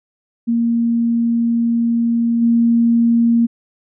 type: tone with level steps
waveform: sine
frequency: 233.1 Hz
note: A#3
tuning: in tune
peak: -13 / -10 dBFS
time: 0.47-3.47 s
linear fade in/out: 20 ms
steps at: 2.41 s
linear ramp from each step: 20 ms
effects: none